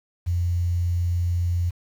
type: tone with quantisation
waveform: sine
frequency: 87.31 Hz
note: F2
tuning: in tune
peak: -20 dBFS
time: 0.26-1.71 s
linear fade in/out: 20 ms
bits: 8
effects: none